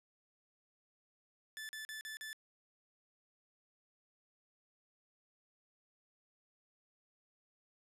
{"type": "tone bursts", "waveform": "sawtooth", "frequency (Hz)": 1748, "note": "A6", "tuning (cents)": -12, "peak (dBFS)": -40, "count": 5, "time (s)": [1.57, 2.33], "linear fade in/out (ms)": 0, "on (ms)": 120, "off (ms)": 40, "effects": ["resampled to 32000 Hz", "12-bit"]}